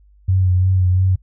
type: tone with vibrato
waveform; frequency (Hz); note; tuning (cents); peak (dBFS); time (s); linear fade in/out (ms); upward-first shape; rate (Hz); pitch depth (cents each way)
sine; 92.5; F#2; 0; -12; 0.28-1.16; 10; sine; 2.9; 33
effects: noise-tail reverb RT60 0.1 s tail -21 dB re dry + added 50 Hz sine -47 dBFS peak until 1.22 s